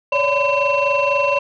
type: tone cluster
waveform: sine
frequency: 555 / 579 / 1013 / 2709 Hz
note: C#5 / D5 / B5 / E7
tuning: +2 / -25 / +44 / +47 cents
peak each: -19 dBFS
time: 0.12-1.39 s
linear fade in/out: 5 ms
effects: tanh soft clip ceiling -9 dBFS